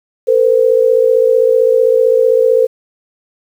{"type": "tone pair together", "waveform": "sine", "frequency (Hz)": [454.4, 510], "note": ["A#4", "C5"], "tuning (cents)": [-44, -44], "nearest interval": "major second", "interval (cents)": 200, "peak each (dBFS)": -10, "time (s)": [0.27, 2.67], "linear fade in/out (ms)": 20, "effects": ["7-bit"]}